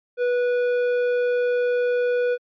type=tone with tanh clipping; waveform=sine; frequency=489.9 Hz; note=B4; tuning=14 cents flat; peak=-20 dBFS; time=0.17-2.38 s; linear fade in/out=50 ms; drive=10 dB; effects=MP3 64 kbps